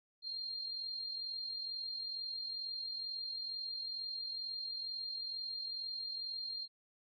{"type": "tone with amplitude modulation", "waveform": "sine", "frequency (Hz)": 4202, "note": "C8", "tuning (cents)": 7, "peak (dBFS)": -37, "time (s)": [0.22, 6.68], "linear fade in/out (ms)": 50, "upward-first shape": "sine", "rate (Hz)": 42.2, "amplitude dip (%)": 45, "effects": []}